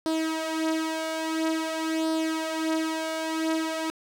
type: tone with flanger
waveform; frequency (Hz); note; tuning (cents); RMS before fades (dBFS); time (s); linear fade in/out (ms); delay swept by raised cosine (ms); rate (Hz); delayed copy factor
sawtooth; 320; D#4; +49; -28; 0.06-3.9; 0; 0.21 to 4.51; 0.49; +0.65
effects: low-pass 10000 Hz 12 dB/octave + 9-bit